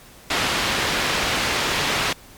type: low-pass noise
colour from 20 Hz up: white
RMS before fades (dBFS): -22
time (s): 0.3-2.13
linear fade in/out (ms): 5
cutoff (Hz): 3400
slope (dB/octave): 12
effects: pink hiss -46 dBFS RMS until 2.37 s + MP3 96 kbps